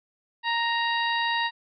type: harmonic tone with a mistuned harmonic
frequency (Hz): 932.3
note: A#5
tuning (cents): 0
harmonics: 1 / 2 / 3 / 4 / 5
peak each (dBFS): -26 / -27 / -32 / -32 / -38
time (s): 0.43-1.51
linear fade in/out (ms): 50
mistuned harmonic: 4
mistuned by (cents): +40
effects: MP3 96 kbps